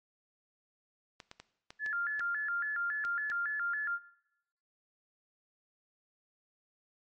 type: clicks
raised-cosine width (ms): 0.2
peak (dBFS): -29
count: 8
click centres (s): 1.202 / 1.314 / 1.4 / 1.705 / 1.862 / 2.195 / 3.05 / 3.3
type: tone with vibrato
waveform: sine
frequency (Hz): 1550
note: G6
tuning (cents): -20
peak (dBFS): -31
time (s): 1.79-3.99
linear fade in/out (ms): 50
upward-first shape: square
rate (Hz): 3.6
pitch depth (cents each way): 180
effects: noise-tail reverb RT60 0.8 s tail -17 dB re dry + MP3 48 kbps